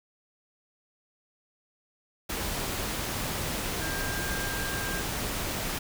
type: tone in noise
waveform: sine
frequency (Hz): 1597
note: G6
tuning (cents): +32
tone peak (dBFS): -35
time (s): 3.81-5.02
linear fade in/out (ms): 10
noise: pink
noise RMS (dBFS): -32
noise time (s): 2.29-5.79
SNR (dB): -6
effects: none